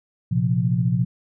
sine chord, Bb suspended second, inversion none, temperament equal, 116.54 / 130.81 / 174.61 Hz, Bb2 / C3 / F3, 0 / 0 / 0 cents, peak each -22 dBFS, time 0.31-1.05 s, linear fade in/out 10 ms, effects none

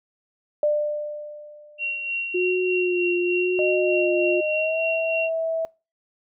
sine tone with exponential decay, 596 Hz, D5, 25 cents sharp, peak -16 dBFS, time 0.63-2.11 s, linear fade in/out 2 ms, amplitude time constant 320 ms
sine tone with tremolo, 2745 Hz, F7, 31 cents flat, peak -23 dBFS, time 1.78-5.3 s, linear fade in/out 50 ms, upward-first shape sine, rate 3.3 Hz, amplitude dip 45%
sine tone with vibrato, 360 Hz, F#4, 47 cents flat, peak -20 dBFS, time 2.34-4.41 s, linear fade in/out 10 ms, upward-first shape sine, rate 0.94 Hz, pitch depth 34 cents each way
sine tone with pitch glide, 615 to 651.6 Hz, D#5 to E5, -20 to -20 cents, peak -22 dBFS, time 3.59-5.65 s, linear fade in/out 0 ms, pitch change +100 cents, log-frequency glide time 4.52-4.81 s
effects noise-tail reverb RT60 0.3 s tail -24 dB re dry

